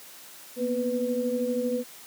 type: tone cluster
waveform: sine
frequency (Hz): 238.1 / 250.8 / 497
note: A#3 / B3 / B4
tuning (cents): +37 / +27 / +11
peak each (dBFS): -29 / -32 / -27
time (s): 0.56-1.84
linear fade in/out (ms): 50
effects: white hiss -47 dBFS RMS until 2.06 s + high-pass 150 Hz 12 dB/octave